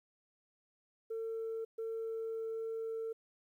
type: tone bursts at uneven times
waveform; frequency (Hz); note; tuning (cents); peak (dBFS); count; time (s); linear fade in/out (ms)
sine; 449.8; A4; +38; -35; 2; 1.1-1.65 / 1.78-3.13; 10
effects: tanh soft clip ceiling -34 dBFS + 12-bit